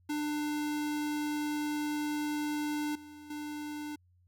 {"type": "tone with level steps", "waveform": "square", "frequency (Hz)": 298.3, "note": "D4", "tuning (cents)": 27, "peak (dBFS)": [-32, -48, -38], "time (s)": [0.09, 3.96], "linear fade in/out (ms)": 10, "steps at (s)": [2.95, 3.3], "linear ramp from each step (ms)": 5, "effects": ["added 89 Hz sine -63 dBFS peak until 4.27 s"]}